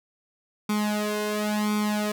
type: tone with flanger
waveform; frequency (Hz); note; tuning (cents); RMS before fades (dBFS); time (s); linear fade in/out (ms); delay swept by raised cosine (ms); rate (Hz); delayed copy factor
sawtooth; 210.3; G#3; +22; -26; 0.69-2.12; 5; 0.86 to 1.96; 0.95; +0.9
effects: none